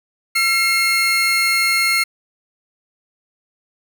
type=tone pair together; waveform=30% pulse; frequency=1354 / 2149 Hz; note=E6 / C7; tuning=+46 / +46 cents; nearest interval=minor sixth; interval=800 cents; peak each=-21 / -12 dBFS; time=0.35-2.04 s; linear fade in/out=10 ms; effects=none